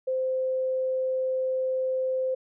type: tone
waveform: sine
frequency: 519 Hz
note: C5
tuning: 14 cents flat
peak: -24 dBFS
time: 0.07-2.35 s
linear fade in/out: 10 ms
effects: none